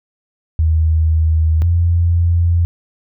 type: tone pair in turn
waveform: sine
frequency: 79.7 / 85.55 Hz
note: D#2 / F2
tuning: +42 / -35 cents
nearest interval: minor second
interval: 123 cents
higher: second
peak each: -10 dBFS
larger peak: neither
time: 0.59-1.62 / 1.62-2.65 s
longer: neither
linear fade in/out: 0 ms
effects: none